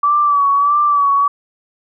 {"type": "tone with vibrato", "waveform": "sine", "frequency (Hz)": 1150, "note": "D6", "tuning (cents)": -37, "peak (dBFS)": -10, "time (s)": [0.03, 1.28], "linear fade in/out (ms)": 5, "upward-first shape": "sine", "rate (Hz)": 1.6, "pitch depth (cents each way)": 48, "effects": []}